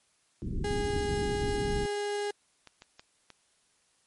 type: low-pass noise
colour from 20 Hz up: pink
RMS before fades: -33 dBFS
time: 0.42-1.86 s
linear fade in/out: 0 ms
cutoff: 360 Hz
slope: 48 dB/octave
type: tone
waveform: 35% pulse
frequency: 410.8 Hz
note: G#4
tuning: 19 cents flat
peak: -28 dBFS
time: 0.64-2.31 s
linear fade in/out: 5 ms
type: clicks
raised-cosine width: 0.2 ms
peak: -30 dBFS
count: 4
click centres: 2.673 / 2.821 / 2.995 / 3.303 s
effects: white hiss -69 dBFS RMS until 4.06 s + MP3 48 kbps